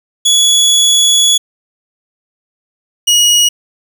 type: tone pair in turn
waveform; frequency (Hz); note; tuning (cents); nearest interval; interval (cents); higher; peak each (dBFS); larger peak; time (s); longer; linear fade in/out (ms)
25% pulse; 3387 / 2899; G#7 / F#7; +33 / -36; minor third; 269; first; -3; neither; 0.25-1.38 / 3.07-3.49; first; 10
effects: none